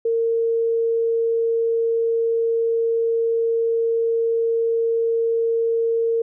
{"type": "tone", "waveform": "sine", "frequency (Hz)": 458.5, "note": "A#4", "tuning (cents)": -29, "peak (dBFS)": -17, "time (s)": [0.05, 6.22], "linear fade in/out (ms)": 5, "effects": []}